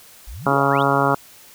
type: exponential sweep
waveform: sine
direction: up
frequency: 41.2 to 3925 Hz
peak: -31 dBFS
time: 0.27-0.83 s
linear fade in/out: 10 ms
type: harmonic tone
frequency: 139 Hz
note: C#3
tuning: 5 cents sharp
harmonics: 1 / 2 / 3 / 4 / 5 / 6 / 7 / 8 / 9 / 10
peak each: -24 / -24 / -24 / -24 / -24 / -24 / -24 / -24 / -24 / -24 dBFS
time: 0.46-1.15 s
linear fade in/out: 5 ms
effects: white hiss -46 dBFS RMS until 1.54 s